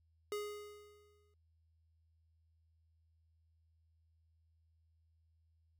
square tone with exponential decay, 415.3 Hz, G#4, in tune, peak -37 dBFS, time 0.32-1.34 s, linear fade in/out 1 ms, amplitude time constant 220 ms, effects added 81 Hz sine -70 dBFS peak until 5.79 s

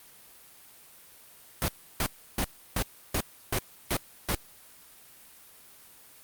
pink noise bursts, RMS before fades -27 dBFS, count 8, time 1.62-4.348 s, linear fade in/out 0 ms, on 61 ms, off 320 ms, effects white hiss -53 dBFS RMS until 6.23 s + Opus 32 kbps

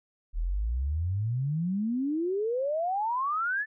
sine exponential sweep, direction up, 37.88 to 1778 Hz, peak -26 dBFS, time 0.33-3.66 s, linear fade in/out 50 ms, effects none

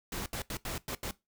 pink noise bursts at uneven times, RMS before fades -37 dBFS, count 6, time 0.12-0.26 / 0.33-0.42 / 0.5-0.57 / 0.65-0.78 / 0.88-0.95 / 1.03-1.11 s, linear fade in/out 2 ms, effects noise-tail reverb RT60 0.2 s tail -19 dB re dry

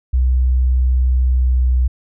sine tone with pitch glide, 63.3 to 62.75 Hz, B1 to B1, +43 to +28 cents, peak -11 dBFS, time 0.13-1.88 s, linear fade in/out 10 ms, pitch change -15 cents, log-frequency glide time 1.27-1.68 s, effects none

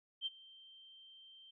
sine tone with ADSR envelope, 3136 Hz, G7, in tune, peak -34 dBFS, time 0.21-1.51 s, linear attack 51 ms, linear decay 28 ms, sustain -22 dB, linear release 8 ms, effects none

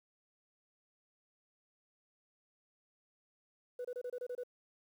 sine tone bursts, 493.9 Hz, B4, in tune, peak -36 dBFS, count 8, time 3.79-4.435 s, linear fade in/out 5 ms, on 57 ms, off 27 ms, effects tanh soft clip ceiling -36 dBFS + 11-bit

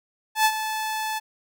sawtooth tone with ADSR envelope, 870 Hz, A5, 20 cents flat, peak -11 dBFS, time 0.35-1.2 s, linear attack 100 ms, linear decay 59 ms, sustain -11 dB, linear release 24 ms, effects none

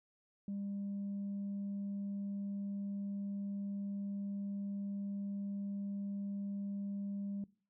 sine tone, 200 Hz, G3, 35 cents sharp, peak -36 dBFS, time 0.48-7.44 s, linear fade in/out 2 ms, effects noise-tail reverb RT60 0.4 s tail -21 dB re dry + tanh soft clip ceiling -35 dBFS

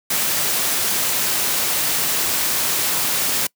white noise, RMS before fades -20 dBFS, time 0.1-3.47 s, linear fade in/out 5 ms, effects noise-tail reverb RT60 0.1 s tail -25 dB re dry + high-pass 100 Hz 12 dB/octave

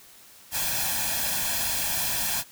white noise with comb filter, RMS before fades -27 dBFS, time 0.51-2.44 s, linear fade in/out 50 ms, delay 1.2 ms, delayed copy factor +0.7, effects white hiss -51 dBFS RMS until 2.51 s

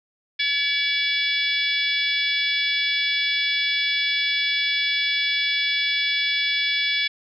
harmonic tone with a mistuned harmonic, 570 Hz, C#5, 48 cents sharp, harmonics 3 / 4 / 5 / 6 / 7 / 8 / 9, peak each -29 / -24 / -35 / -24 / -32 / -34 / -33 dBFS, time 0.39-7.08 s, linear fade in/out 10 ms, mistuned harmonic 9, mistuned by +16 cents, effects none

